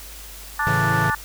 harmonic tone, 293.7 Hz, D4, in tune, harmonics 3 / 4 / 5 / 6, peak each -25 / -25 / -25 / -25 dBFS, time 0.59-1.15 s, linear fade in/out 5 ms
45% pulse chord, A major, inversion none, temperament equal with one note detuned, 110 / 138.59 / 163.68 Hz, A2 / C#3 / E3, 0 / 0 / -12 cents, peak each -25 dBFS, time 0.67-1.1 s, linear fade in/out 0 ms
effects added 50 Hz sine -40 dBFS peak until 1.24 s + white hiss -40 dBFS RMS until 1.24 s

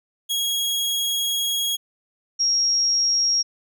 sawtooth / sine tone pair in turn, 3305 / 5595 Hz, G#7 / F8, -9 / +2 cents, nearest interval major sixth, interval 911 cents, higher second, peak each -18 / -17 dBFS, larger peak second, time 0.29-1.77 / 2.39-3.43 s, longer first, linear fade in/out 20 ms, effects none

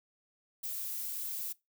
violet noise, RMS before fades -38 dBFS, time 0.63-1.53 s, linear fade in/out 10 ms, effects noise-tail reverb RT60 0.2 s tail -21 dB re dry

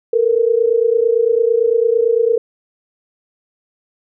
sine tone pair together, 448.5 / 477.4 Hz, A4 / A#4, +33 / +41 cents, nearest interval minor second, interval 108 cents, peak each -14 dBFS, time 0.13-2.38 s, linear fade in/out 5 ms, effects none

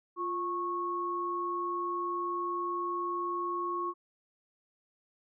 sine tone pair together, 349.5 / 1100 Hz, F4 / C#6, +1 / -14 cents, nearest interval octave + minor sixth, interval 1985 cents, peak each -36 / -32 dBFS, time 0.16-3.94 s, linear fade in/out 50 ms, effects none

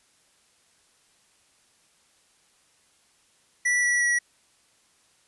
square tone with pitch steps, 1959 / 1944.3 / 1929.8 Hz, B6 / B6 / B6, -15 / -28 / -41 cents, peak -21 dBFS, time 3.65-4.19 s, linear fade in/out 10 ms, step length 180 ms, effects white hiss -63 dBFS RMS until 5.27 s + resampled to 24000 Hz

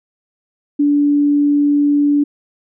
sine tone, 289.6 Hz, D4, 24 cents flat, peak -10 dBFS, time 0.79-2.24 s, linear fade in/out 10 ms, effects none

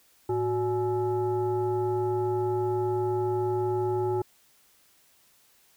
sine tone with frequency modulation, 368 Hz, F#4, 9 cents flat, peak -24 dBFS, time 0.29-4.22 s, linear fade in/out 5 ms, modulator 477 Hz, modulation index 0.81, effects white hiss -62 dBFS RMS until 5.76 s

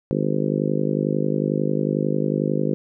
harmonic tone, 51.1 Hz, G#1, 27 cents flat, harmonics 3 / 4 / 5 / 6 / 7 / 8 / 9 / 10, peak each -25 / -26 / -27 / -28 / -28 / -29 / -30 / -30 dBFS, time 0.11-2.74 s, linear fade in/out 0 ms, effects none

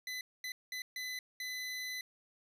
25% pulse tone bursts at uneven times, 2010 Hz, B6, 30 cents sharp, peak -35 dBFS, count 5, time 0.07-0.21 / 0.44-0.52 / 0.72-0.82 / 0.96-1.19 / 1.4-2.01 s, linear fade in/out 2 ms, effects resampled to 32000 Hz

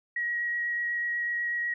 sine tone with vibrato, 1903 Hz, A#6, 35 cents sharp, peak -27 dBFS, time 0.16-1.74 s, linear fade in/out 5 ms, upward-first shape sine, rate 8.1 Hz, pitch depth 9 cents each way, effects none

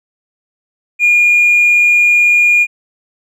triangle tone with hard clipping, 2426 Hz, D#7, 44 cents flat, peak -6 dBFS, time 0.99-2.67 s, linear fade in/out 50 ms, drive 2 dB, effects none

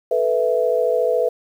sine chord, A suspended second, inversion none, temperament equal, 440 / 493.9 / 659.3 Hz, A4 / B4 / E5, 0 / 0 / 0 cents, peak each -22 / -18 / -21 dBFS, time 0.11-1.29 s, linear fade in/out 5 ms, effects 8-bit

